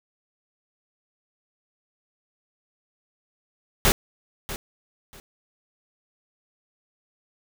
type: noise with echo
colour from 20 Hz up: pink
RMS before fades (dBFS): -18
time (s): 3.85-3.92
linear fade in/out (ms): 0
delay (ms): 640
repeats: 2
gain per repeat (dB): -14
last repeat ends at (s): 5.2
effects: none